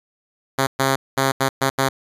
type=tone bursts at uneven times; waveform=5% pulse; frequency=134.6 Hz; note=C3; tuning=49 cents sharp; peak=-5 dBFS; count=6; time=0.58-0.67 / 0.79-0.96 / 1.17-1.32 / 1.4-1.49 / 1.61-1.7 / 1.78-1.89 s; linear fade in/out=10 ms; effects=resampled to 32000 Hz